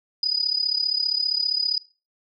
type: tone with amplitude modulation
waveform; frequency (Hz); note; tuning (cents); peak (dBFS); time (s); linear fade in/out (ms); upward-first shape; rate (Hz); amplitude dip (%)
sine; 4958; D#8; -7; -17; 0.23-1.78; 2; sine; 35.1; 85
effects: noise-tail reverb RT60 0.3 s tail -18 dB re dry